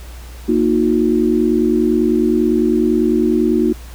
sine chord, D# minor, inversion second, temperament equal with one note detuned, 233.1 / 311.1 / 361.1 Hz, A#3 / D#4 / F#4, 0 / 0 / -42 cents, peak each -16 dBFS, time 0.48-3.73 s, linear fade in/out 10 ms, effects added 60 Hz sine -31 dBFS peak until 3.94 s + pink hiss -41 dBFS RMS until 3.94 s

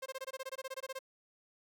sawtooth tone bursts, 529 Hz, C5, 19 cents sharp, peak -35 dBFS, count 16, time 0.02-0.991 s, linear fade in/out 10 ms, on 41 ms, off 21 ms, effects none

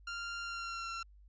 sawtooth tone with pitch glide, 1391 to 1359.2 Hz, F6 to F6, -7 to -47 cents, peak -35 dBFS, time 0.07-1.03 s, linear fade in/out 5 ms, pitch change -40 cents, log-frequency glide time 0.42-0.9 s, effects added 50 Hz sine -56 dBFS peak until 1.28 s + resampled to 16000 Hz

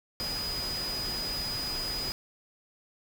sine tone in noise, 4955 Hz, D#8, 8 cents flat, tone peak -32 dBFS, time 0.2-2.12 s, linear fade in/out 0 ms, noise pink, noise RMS -38 dBFS, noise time 0.2-2.12 s, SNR +3 dB, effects none

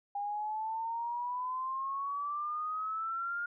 sine exponential sweep, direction up, 806 to 1422 Hz, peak -33 dBFS, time 0.15-3.46 s, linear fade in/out 5 ms, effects none

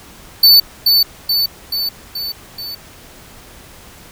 square tone with echo, 4506 Hz, C#8, 28 cents sharp, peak -5 dBFS, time 0.43-0.6 s, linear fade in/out 5 ms, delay 430 ms, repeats 5, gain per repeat -4 dB, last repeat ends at 2.75 s, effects pink hiss -40 dBFS RMS until 4.11 s

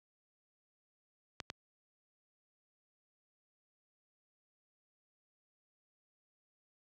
clicks, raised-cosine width 0.2 ms, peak -21 dBFS, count 2, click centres 1.402 / 1.501 s, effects high-pass 80 Hz 12 dB/octave

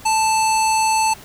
square tone with low-pass filter, 880 Hz, A5, in tune, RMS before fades -17 dBFS, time 0.05-1.14 s, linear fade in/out 10 ms, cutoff 8500 Hz, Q 2.4, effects pink hiss -41 dBFS RMS until 1.24 s

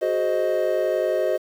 triangle chord, Ab dominant seventh, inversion third, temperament equal with one note detuned, 370 / 421.3 / 523.3 / 622.3 Hz, Gb4 / Ab4 / C5 / Eb5, 0 / +25 / 0 / 0 cents, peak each -24 / -27 / -23 / -21 dBFS, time 0.01-1.38 s, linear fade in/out 20 ms, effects 8-bit

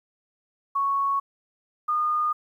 sine tone pair in turn, 1108.7 / 1221.6 Hz, C#6 / D#6, 0 / -32 cents, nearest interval major second, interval 168 cents, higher second, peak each -21 / -21 dBFS, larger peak neither, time 0.75-1.2 / 1.88-2.33 s, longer neither, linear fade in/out 10 ms, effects 10-bit

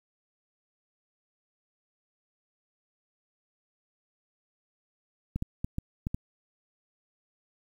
clicks, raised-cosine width 5 ms, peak -18 dBFS, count 6, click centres 5.36 / 5.424 / 5.645 / 5.784 / 6.069 / 6.145 s, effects 9-bit

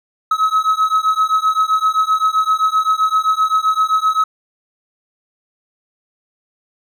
triangle beating tone pair, 1279 / 1286.7 Hz, D#6 / E6, +47 / -42 cents, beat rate 7.7 Hz, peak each -14 dBFS, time 0.31-4.24 s, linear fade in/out 5 ms, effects none

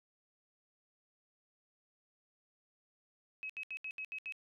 sine tone bursts, 2558 Hz, D#7, 47 cents sharp, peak -39 dBFS, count 7, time 3.43-4.323 s, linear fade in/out 0 ms, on 65 ms, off 73 ms, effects none

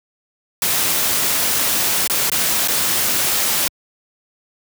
white noise with dropouts, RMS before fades -18 dBFS, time 0.62-3.68 s, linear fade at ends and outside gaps 2 ms, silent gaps 2.075-2.098 / 2.299-2.317 / 2.676-2.683 s, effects high-pass 80 Hz 12 dB/octave

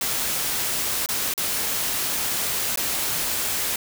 white noise with dropouts, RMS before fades -25 dBFS, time 0.01-3.76 s, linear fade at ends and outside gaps 2 ms, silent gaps 1.061-1.088 / 1.338-1.377 / 2.759-2.773 s, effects none

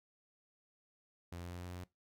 sawtooth tone with pitch steps, 86.7 / 87.2 / 87.71 / 88.22 / 88.73 / 89.24 / 89.76 / 90.28 Hz, F2 / F2 / F2 / F2 / F2 / F2 / F2 / F#2, -12 / -2 / +8 / +18 / +28 / +38 / +48 / -42 cents, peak -40 dBFS, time 1.32-1.84 s, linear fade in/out 5 ms, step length 65 ms, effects noise-tail reverb RT60 0.2 s tail -21 dB re dry

